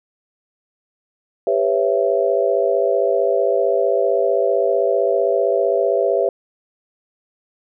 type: chord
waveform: sine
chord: C# half-diminished seventh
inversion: second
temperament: just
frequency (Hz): 399.1 / 498.9 / 554.4 / 665.2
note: G4 / B4 / C#5 / E5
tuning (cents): +31 / +17 / 0 / +16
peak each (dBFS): -20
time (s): 1.47-6.29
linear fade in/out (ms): 2
effects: none